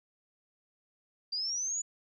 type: linear sweep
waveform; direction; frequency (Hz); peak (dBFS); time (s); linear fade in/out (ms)
sine; up; 4699 to 6970; -31; 1.32-1.82; 10
effects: none